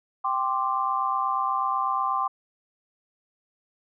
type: chord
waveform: sine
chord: G suspended fourth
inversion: none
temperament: equal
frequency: 784 / 1046.5 / 1174.7 Hz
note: G5 / C6 / D6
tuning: 0 / 0 / 0 cents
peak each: -29 / -26 / -27 dBFS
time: 0.24-2.28 s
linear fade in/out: 10 ms
effects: none